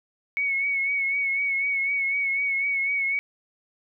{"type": "tone with vibrato", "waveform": "sine", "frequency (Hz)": 2217, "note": "C#7", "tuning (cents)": 0, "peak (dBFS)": -22, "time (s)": [0.37, 3.19], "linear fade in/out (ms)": 0, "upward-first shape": "triangle", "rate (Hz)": 4, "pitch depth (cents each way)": 46, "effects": []}